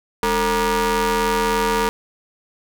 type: ring-modulated tone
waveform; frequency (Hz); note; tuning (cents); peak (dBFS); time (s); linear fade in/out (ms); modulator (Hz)
sawtooth; 246.9; B3; 0; -10; 0.23-1.89; 0; 699
effects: none